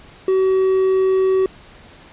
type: tone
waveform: triangle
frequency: 379 Hz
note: F#4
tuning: 42 cents sharp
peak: -11 dBFS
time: 0.28-1.46 s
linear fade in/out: 2 ms
effects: pink hiss -44 dBFS RMS until 2.12 s + resampled to 8000 Hz